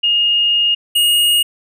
sine / square tone pair in turn, 2847 / 2863 Hz, F7 / F7, +33 / +42 cents, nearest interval unison, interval 9 cents, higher second, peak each -11 dBFS, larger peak neither, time 0.03-0.75 / 0.95-1.43 s, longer first, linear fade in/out 10 ms, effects none

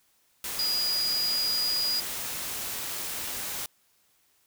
sine tone in noise, 4892 Hz, D#8, 30 cents flat, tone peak -25 dBFS, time 0.59-2 s, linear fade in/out 2 ms, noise white, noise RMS -34 dBFS, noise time 0.44-3.66 s, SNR +6 dB, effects white hiss -67 dBFS RMS until 4.46 s

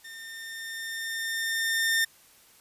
sawtooth tone with level ramp, 1811 Hz, A6, 49 cents sharp, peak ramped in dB -38 to -18 dBFS, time 0.04-2.05 s, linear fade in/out 10 ms, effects white hiss -57 dBFS RMS until 2.6 s + resampled to 32000 Hz

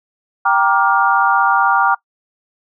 sine chord, G minor seventh, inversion none, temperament just, 784 / 940.8 / 1176 / 1411.2 Hz, G5 / Bb5 / D6 / F6, 0 / +16 / +2 / +18 cents, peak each -16 dBFS, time 0.45-1.95 s, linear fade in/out 10 ms, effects noise-tail reverb RT60 0.1 s tail -22 dB re dry

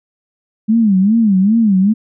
sine tone with vibrato, 207.7 Hz, G#3, in tune, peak -8 dBFS, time 0.68-1.94 s, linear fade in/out 20 ms, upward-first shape sine, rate 2.5 Hz, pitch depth 190 cents each way, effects none

